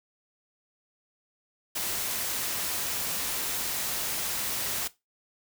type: noise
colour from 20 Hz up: white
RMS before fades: -31 dBFS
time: 1.75-4.88 s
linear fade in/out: 10 ms
effects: noise-tail reverb RT60 0.2 s tail -17 dB re dry

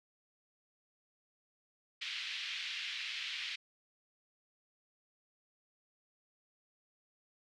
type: band-pass noise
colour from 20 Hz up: pink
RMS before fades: -41 dBFS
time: 2.01-3.56 s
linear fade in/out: 10 ms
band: 2200 to 4000 Hz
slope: 24 dB/octave
effects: none

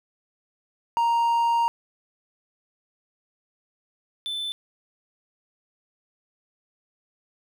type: tone pair in turn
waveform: triangle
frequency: 933 / 3523 Hz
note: A#5 / A7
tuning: +1 / +1 cents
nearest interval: octave + major seventh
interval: 2300 cents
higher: second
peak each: -17 / -26 dBFS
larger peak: first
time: 0.97-1.68 / 4.26-4.52 s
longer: first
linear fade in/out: 0 ms
effects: none

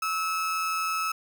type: tone with amplitude modulation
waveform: 35% pulse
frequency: 1298 Hz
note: E6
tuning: 27 cents flat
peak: -23 dBFS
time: 0.02-1.12 s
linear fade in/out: 5 ms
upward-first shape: sine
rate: 172 Hz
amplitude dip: 35%
effects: none

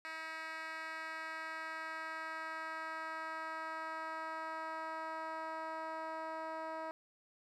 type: tone with band-pass filter sweep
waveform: 10% pulse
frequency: 319.9 Hz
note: D#4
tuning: 48 cents sharp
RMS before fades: -43 dBFS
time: 0.05-6.91 s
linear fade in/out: 0 ms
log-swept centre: 2200 to 770 Hz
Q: 1.3
effects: none

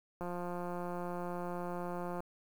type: click train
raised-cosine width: 1 ms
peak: -27 dBFS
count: 352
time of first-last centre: 0.21-2.204 s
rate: 176 Hz
effects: 9-bit

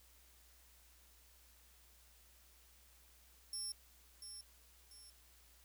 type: tone with echo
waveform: 20% pulse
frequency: 5400 Hz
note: E8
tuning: 41 cents sharp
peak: -36 dBFS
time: 3.53-3.72 s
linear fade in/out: 2 ms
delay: 690 ms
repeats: 2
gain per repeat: -8 dB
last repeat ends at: 5.1 s
effects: added 60 Hz sine -67 dBFS peak until 5.64 s + white hiss -67 dBFS RMS until 5.64 s

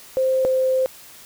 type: tone pair in turn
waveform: sine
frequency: 523 / 520.3 Hz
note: C5 / C5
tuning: -1 / -10 cents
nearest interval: unison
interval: 9 cents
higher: first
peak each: -16 dBFS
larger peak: neither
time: 0.17-0.45 / 0.45-0.86 s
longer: second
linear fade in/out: 0 ms
effects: white hiss -44 dBFS RMS until 1.25 s

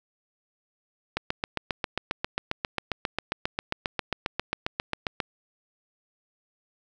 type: click train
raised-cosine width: 0.3 ms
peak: -10 dBFS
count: 31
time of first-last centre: 1.17-5.202 s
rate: 7.44 Hz
effects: none

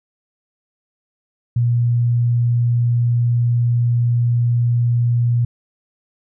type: tone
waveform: sine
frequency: 119.6 Hz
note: A#2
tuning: 45 cents sharp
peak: -13 dBFS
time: 1.56-5.45 s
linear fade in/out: 5 ms
effects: none

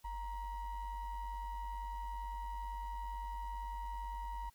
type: ring-modulated tone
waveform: triangle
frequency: 493.9 Hz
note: B4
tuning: in tune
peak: -34 dBFS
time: 0.04-4.5 s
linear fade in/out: 10 ms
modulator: 445 Hz
effects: white hiss -69 dBFS RMS until 4.54 s + MP3 96 kbps

